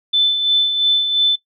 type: tone with tremolo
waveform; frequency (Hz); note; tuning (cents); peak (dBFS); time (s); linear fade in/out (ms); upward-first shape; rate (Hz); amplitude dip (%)
sine; 3520; A7; 0; -10; 0.13-1.36; 10; sine; 2.9; 50
effects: noise-tail reverb RT60 0.1 s tail -19 dB re dry

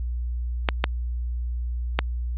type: clicks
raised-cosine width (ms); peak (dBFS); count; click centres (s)
0.3; -3; 3; 0.688 / 0.841 / 1.99
effects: added 60 Hz sine -25 dBFS peak until 2.37 s + resampled to 8000 Hz

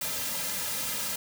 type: noise with comb filter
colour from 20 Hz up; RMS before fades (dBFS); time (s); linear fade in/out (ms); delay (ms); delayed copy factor
white; -32; 0.01-1.16; 5; 2.7; -1
effects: none

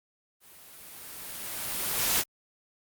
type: noise with level ramp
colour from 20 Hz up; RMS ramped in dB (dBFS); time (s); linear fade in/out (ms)
white; -54 to -24; 0.4-2.24; 50
effects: Opus 32 kbps

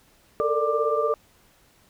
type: tone cluster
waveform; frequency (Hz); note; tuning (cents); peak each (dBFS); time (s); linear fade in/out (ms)
sine; 441.1 / 458 / 591 / 1185; A4 / A#4 / D5 / D6; +4 / -31 / +11 / +15; -26; 0.4-1.14; 0
effects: pink hiss -59 dBFS RMS until 1.89 s

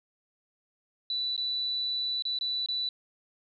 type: tone with dropouts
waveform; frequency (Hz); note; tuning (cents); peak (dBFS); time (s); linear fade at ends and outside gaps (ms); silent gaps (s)
sine; 3967; B7; +7; -28; 1.1-2.89; 2; 1.365-1.377 / 2.223-2.252 / 2.388-2.41 / 2.661-2.686
effects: none

